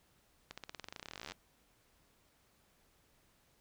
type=accelerating click train; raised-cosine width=0.2 ms; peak=-27 dBFS; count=28; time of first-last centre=0.51-1.32 s; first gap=66 ms; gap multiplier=0.93; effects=pink hiss -71 dBFS RMS until 3.6 s